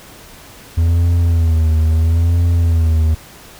triangle tone with vibrato, 82.41 Hz, E2, in tune, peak -8 dBFS, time 0.77-3.15 s, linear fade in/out 10 ms, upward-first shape sine, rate 0.75 Hz, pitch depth 71 cents each way, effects pink hiss -39 dBFS RMS until 3.59 s

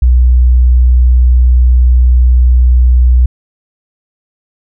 sine tone, 61.74 Hz, B1, in tune, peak -3 dBFS, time 0.02-3.26 s, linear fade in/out 5 ms, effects none

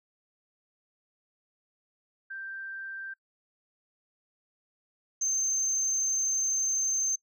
sine tone pair in turn, 1571 / 6284 Hz, G6 / G8, +3 / +3 cents, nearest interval 2 octaves, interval 2400 cents, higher second, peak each -36 / -24 dBFS, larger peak second, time 2.3-3.14 / 5.21-7.16 s, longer second, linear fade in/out 10 ms, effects noise-tail reverb RT60 0.1 s tail -24 dB re dry + tanh soft clip ceiling -22 dBFS

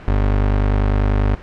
30% pulse tone, 50.2 Hz, G1, 42 cents sharp, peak -11 dBFS, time 0.08-1.35 s, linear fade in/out 0 ms, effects pink hiss -37 dBFS RMS until 1.42 s + low-pass 2000 Hz 12 dB/octave

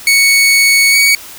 sawtooth tone with pitch glide, 2221 to 2246 Hz, C#7 to C#7, +3 to +22 cents, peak -3 dBFS, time 0.07-1.15 s, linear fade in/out 2 ms, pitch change +19 cents, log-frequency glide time 0.91-0.96 s, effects white hiss -32 dBFS RMS until 1.38 s

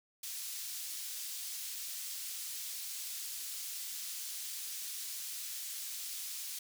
pink high-pass noise, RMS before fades -42 dBFS, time 0.23-6.59 s, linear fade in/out 5 ms, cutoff 4700 Hz, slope 12 dB/octave, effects none

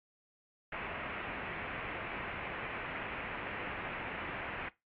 white low-pass noise, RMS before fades -41 dBFS, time 0.72-4.69 s, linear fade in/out 5 ms, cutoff 2600 Hz, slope 48 dB/octave, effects noise-tail reverb RT60 0.2 s tail -18 dB re dry + AAC 48 kbps

